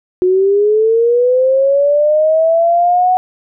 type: linear sweep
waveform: sine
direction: up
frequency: 360.8 to 743 Hz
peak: -8 dBFS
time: 0.22-3.17 s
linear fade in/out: 0 ms
effects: none